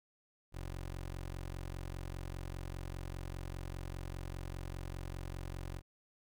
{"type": "tone", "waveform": "20% pulse", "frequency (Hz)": 45, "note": "F#1", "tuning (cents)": -47, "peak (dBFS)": -36, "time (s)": [0.52, 5.82], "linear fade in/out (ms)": 50, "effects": []}